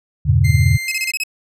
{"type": "chord", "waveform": "sine", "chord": "E diminished seventh", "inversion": "none", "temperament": "just", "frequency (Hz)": [82.41, 98.89, 118.67, 142.4], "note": ["E2", "G2", "Bb2", "Db3"], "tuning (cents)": [0, 16, 31, 47], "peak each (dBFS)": -16, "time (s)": [0.25, 0.78], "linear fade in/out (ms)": 20}
{"type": "tone", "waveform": "40% pulse", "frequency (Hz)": 2093, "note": "C7", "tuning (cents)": 0, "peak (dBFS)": -22, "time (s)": [0.44, 1.12], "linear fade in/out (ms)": 10}
{"type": "tone bursts", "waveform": "sawtooth", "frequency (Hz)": 2563, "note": "E7", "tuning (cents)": -49, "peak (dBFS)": -15, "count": 6, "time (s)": [0.88, 1.236], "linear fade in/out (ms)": 2, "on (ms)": 36, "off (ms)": 28}
{"effects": ["resampled to 32000 Hz"]}